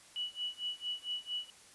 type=tone with tremolo; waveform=sine; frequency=2945 Hz; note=F#7; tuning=9 cents flat; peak=-33 dBFS; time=0.16-1.5 s; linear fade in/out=0 ms; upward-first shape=sine; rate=4.4 Hz; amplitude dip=95%; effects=white hiss -58 dBFS RMS until 1.74 s + resampled to 24000 Hz